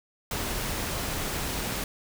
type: noise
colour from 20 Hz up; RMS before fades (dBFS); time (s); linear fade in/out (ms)
pink; -31; 0.31-1.84; 2
effects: none